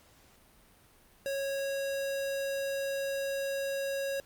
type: tone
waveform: square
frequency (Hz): 550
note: C#5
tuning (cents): -14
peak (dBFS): -32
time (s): 1.26-4.2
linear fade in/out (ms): 0
effects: pink hiss -61 dBFS RMS until 4.25 s + Opus 48 kbps